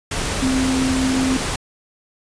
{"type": "tone in noise", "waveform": "sine", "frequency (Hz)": 261.3, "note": "C4", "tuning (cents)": -2, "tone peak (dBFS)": -17, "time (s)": [0.42, 1.37], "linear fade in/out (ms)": 5, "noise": "pink", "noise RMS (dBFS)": -23, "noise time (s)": [0.11, 1.56], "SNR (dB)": 3, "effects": ["resampled to 22050 Hz"]}